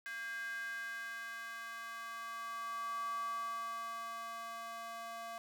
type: tone with high-pass filter sweep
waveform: square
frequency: 229.5 Hz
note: A#3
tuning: 27 cents flat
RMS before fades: -43 dBFS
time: 0.06-5.38 s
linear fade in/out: 0 ms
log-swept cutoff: 1700 to 860 Hz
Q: 7.8
effects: none